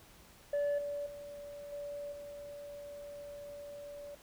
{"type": "tone with level steps", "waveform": "sine", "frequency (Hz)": 577, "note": "D5", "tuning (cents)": -31, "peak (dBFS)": [-27, -35, -44, -39, -44], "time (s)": [0.53, 4.15], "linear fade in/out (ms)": 5, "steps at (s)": [0.78, 1.06, 1.72, 2.12], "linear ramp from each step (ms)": 5, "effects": ["tanh soft clip ceiling -29 dBFS", "pink hiss -59 dBFS RMS until 4.22 s"]}